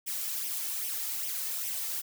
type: noise with flanger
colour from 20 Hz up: blue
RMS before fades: -34 dBFS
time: 0.06-2.02 s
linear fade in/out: 20 ms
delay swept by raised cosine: 0.34 to 2.34 ms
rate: 2.5 Hz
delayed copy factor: +0.75
effects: none